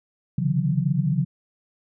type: tone cluster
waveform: sine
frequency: 134.9 / 144.7 / 159.4 / 181.9 Hz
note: C#3 / D3 / D#3 / F#3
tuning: -47 / -25 / +42 / -29 cents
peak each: -25 dBFS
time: 0.38-1.25 s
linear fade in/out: 5 ms
effects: none